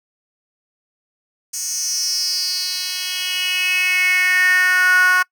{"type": "tone with high-pass filter sweep", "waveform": "10% pulse", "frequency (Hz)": 366.1, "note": "F#4", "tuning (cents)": -18, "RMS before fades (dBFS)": -18, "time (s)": [1.53, 5.23], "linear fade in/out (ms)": 10, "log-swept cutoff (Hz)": [7000, 1300], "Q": 6, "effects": ["noise-tail reverb RT60 0.1 s tail -25 dB re dry"]}